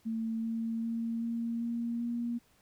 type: tone with pitch steps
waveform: sine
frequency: 224.8 / 227.1 / 229.5 / 231.9 / 234.3 / 236.8 Hz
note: A3 / A#3 / A#3 / A#3 / A#3 / A#3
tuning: +37 / -45 / -27 / -9 / +9 / +27 cents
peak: -31 dBFS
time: 0.05-2.39 s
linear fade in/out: 20 ms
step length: 390 ms
effects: pink hiss -67 dBFS RMS until 2.61 s